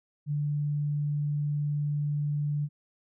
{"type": "tone", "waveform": "sine", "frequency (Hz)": 146.83, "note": "D3", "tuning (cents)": 0, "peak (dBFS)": -26, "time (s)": [0.26, 2.69], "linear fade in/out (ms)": 50, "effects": []}